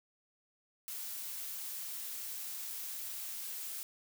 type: noise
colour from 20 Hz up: blue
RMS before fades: -42 dBFS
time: 0.88-3.83 s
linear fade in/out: 0 ms
effects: none